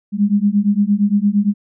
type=beating tone pair; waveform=sine; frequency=200 / 208.7 Hz; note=G3 / G#3; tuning=+35 / +9 cents; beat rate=8.7 Hz; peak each=-15 dBFS; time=0.12-1.54 s; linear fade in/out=50 ms; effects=none